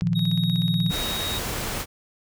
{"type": "click train", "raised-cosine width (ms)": 0.2, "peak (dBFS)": -24, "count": 20, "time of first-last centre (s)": [0.01, 1.169], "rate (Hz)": 16.4}
{"type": "chord", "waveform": "sine", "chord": "Bb suspended fourth", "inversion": "none", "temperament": "equal", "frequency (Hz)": [116.54, 155.56, 174.61], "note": ["Bb2", "Eb3", "F3"], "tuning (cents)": [0, 0, 0], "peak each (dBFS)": [-27, -25, -22], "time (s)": [0.02, 0.91], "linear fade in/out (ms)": 0}
{"type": "tone", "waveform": "triangle", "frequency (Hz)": 3767, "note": "A#7", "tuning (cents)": 17, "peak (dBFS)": -27, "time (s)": [0.15, 1.39], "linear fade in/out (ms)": 10}
{"type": "noise", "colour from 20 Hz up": "pink", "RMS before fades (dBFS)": -29, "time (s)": [0.89, 1.86], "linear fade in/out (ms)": 50}
{"effects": []}